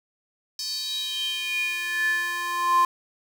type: tone with high-pass filter sweep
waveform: square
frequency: 348.8 Hz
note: F4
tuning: 2 cents flat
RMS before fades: -26 dBFS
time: 0.59-2.85 s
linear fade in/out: 2 ms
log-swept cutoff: 5000 to 1000 Hz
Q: 7.6
effects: none